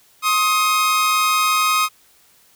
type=tone pair together; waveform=sawtooth; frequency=1067 / 1255.8 Hz; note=C6 / D#6; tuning=+34 / +16 cents; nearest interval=minor third; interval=282 cents; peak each=-19 / -12 dBFS; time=0.22-1.89 s; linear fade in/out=50 ms; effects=white hiss -54 dBFS RMS until 2.55 s